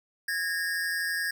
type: tone pair together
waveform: square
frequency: 1652 / 1823.7 Hz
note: G#6 / A#6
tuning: -10 / -38 cents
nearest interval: major second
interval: 172 cents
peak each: -30 / -33 dBFS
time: 0.28-1.31 s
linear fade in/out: 5 ms
effects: none